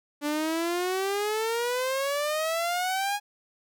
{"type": "exponential sweep", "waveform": "sawtooth", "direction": "up", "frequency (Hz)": [289.6, 830.6], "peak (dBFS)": -22, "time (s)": [0.21, 3.2], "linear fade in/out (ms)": 50, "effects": []}